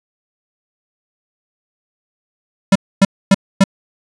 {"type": "tone bursts", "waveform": "square", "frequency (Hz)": 195, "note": "G3", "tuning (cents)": -9, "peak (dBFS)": -6, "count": 4, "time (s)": [2.72, 3.64], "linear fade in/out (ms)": 5, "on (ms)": 35, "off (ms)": 260, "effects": ["resampled to 22050 Hz"]}